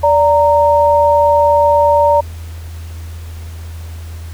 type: tone pair together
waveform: sine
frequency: 582.2 / 925 Hz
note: D5 / A#5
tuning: -15 / -14 cents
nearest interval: minor sixth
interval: 801 cents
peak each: -10 dBFS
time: 0.03-2.21 s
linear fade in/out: 10 ms
effects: added 82 Hz sine -25 dBFS peak until 4.33 s + pink hiss -40 dBFS RMS until 4.33 s